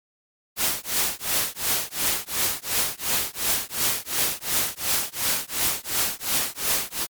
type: noise with tremolo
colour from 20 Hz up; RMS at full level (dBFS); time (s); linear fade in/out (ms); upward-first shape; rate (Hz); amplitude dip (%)
white; -21; 0.56-7.07; 50; triangle; 2.8; 100
effects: MP3 96 kbps